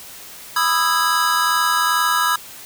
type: chord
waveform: square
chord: E major seventh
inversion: second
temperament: just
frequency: 988.9 / 1236.1 / 1318.5 / 1648.1 Hz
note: B5 / D#6 / E6 / G#6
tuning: +2 / -12 / 0 / -14 cents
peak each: -22 dBFS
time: 0.56-2.36 s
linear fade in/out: 5 ms
effects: white hiss -38 dBFS RMS until 2.65 s